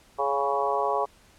harmonic tone with a mistuned harmonic, 139.8 Hz, C#3, 15 cents sharp, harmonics 3 / 4 / 5 / 6 / 7 / 8, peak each -30 / -30 / -30 / -30 / -30 / -30 dBFS, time 0.18-1.06 s, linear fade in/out 20 ms, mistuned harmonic 6, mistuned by -19 cents, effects pink hiss -57 dBFS RMS until 1.38 s + low-pass 11000 Hz 12 dB/octave

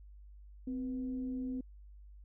sine tone with frequency modulation, 257.6 Hz, C4, 27 cents flat, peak -35 dBFS, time 0.67-1.61 s, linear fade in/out 5 ms, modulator 229 Hz, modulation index 0.27, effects added 50 Hz sine -51 dBFS peak until 2.24 s

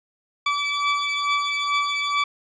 20% pulse beating tone pair, 1152 / 1154.3 Hz, D6 / D6, -34 / -30 cents, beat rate 2.3 Hz, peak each -18 / -21 dBFS, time 0.46-2.24 s, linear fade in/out 5 ms, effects resampled to 16000 Hz + 9-bit

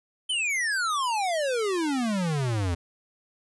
square exponential sweep, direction down, 3136 to 82.41 Hz, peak -25 dBFS, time 0.29-2.75 s, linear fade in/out 10 ms, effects resampled to 24000 Hz

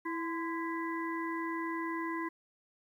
harmonic tone with a mistuned harmonic, 329.6 Hz, E4, in tune, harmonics 1 / 3 / 5 / 6, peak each -36 / -38 / -46 / -42 dBFS, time 0.05-2.29 s, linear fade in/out 10 ms, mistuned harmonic 3, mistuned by +59 cents, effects 11-bit

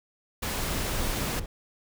pink noise, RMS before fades -31 dBFS, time 0.42-1.4 s, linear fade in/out 10 ms
brown noise with tremolo, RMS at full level -33 dBFS, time 0.52-1.46 s, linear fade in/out 2 ms, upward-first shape triangle, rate 4.7 Hz, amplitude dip 25%
effects none

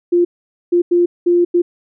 sine tone bursts at uneven times, 349.2 Hz, F4, in tune, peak -9 dBFS, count 5, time 0.12-0.25 / 0.72-0.82 / 0.91-1.06 / 1.26-1.45 / 1.54-1.62 s, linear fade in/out 10 ms, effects none

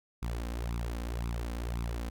sawtooth tone with flanger, 58.27 Hz, A#1, in tune, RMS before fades -35 dBFS, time 0.22-2.1 s, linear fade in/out 10 ms, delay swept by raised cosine 0.8 to 3.9 ms, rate 1.9 Hz, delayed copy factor +0.75, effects none

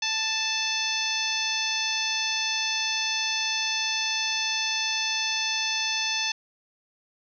harmonic tone with a mistuned harmonic, 877 Hz, A5, 6 cents flat, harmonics 1 / 2 / 3 / 4 / 5 / 6 / 7, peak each -36 / -35 / -30 / -31 / -33 / -32 / -33 dBFS, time 0.02-6.32 s, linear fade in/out 5 ms, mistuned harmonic 2, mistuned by +18 cents, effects none

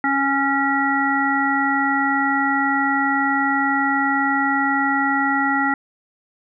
harmonic tone, 276.1 Hz, C#4, 7 cents flat, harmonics 1 / 3 / 5 / 7, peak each -22 / -22 / -22 / -22 dBFS, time 0.04-5.74 s, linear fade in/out 2 ms, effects none

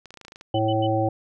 clicks, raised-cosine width 0.2 ms, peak -25 dBFS, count 10, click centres 0.057 / 0.106 / 0.141 / 0.173 / 0.213 / 0.25 / 0.282 / 0.321 / 0.359 / 0.411 s
sine tone bursts, 2994 Hz, F#7, 20 cents sharp, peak -32 dBFS, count 3, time 0.54-0.87 s, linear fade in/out 10 ms, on 50 ms, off 90 ms
harmonic tone, 109.8 Hz, A2, 3 cents flat, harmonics 1 / 3 / 5 / 7, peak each -25 / -25 / -25 / -25 dBFS, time 0.54-1.09 s, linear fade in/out 5 ms
effects none

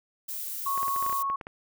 violet noise, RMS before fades -35 dBFS, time 0.28-1.23 s, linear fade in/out 10 ms
sine tone, 1102 Hz, C#6, 11 cents flat, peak -26 dBFS, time 0.66-1.36 s, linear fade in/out 5 ms
clicks, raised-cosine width 0.5 ms, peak -24 dBFS, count 11, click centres 0.777 / 0.83 / 0.881 / 0.962 / 1.026 / 1.064 / 1.097 / 1.127 / 1.3 / 1.412 / 1.469 s
effects none

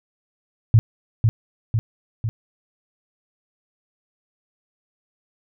sine tone with echo, 112.1 Hz, A2, 33 cents sharp, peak -8 dBFS, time 0.74-0.79 s, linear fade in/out 0 ms, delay 500 ms, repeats 3, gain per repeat -4 dB, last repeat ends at 2.29 s, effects none

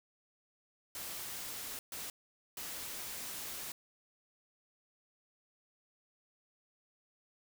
white noise bursts at uneven times, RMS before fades -43 dBFS, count 3, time 0.95-1.79 / 1.92-2.1 / 2.57-3.72 s, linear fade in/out 2 ms, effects none

